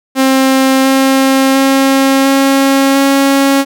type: tone with pitch steps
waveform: sawtooth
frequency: 265.4 / 267.7 / 270 / 272.4 / 274.8 Hz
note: C4 / C4 / C#4 / C#4 / C#4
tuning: +25 / +40 / -45 / -30 / -15 cents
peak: -3 dBFS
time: 0.15-3.65 s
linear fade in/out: 50 ms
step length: 700 ms
effects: none